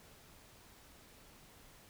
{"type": "silence", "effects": ["pink hiss -60 dBFS RMS until 1.89 s"]}